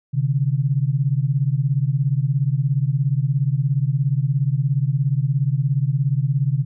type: beating tone pair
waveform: sine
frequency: 130.81 / 147.81 Hz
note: C3 / D3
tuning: 0 / +11 cents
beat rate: 17 Hz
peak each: -19 / -20 dBFS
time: 0.13-6.65 s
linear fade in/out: 20 ms
effects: none